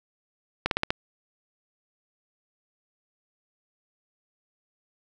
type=slowing click train; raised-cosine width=0.3 ms; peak=-7 dBFS; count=5; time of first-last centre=0.66-0.905 s; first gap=52 ms; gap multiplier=1.11; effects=none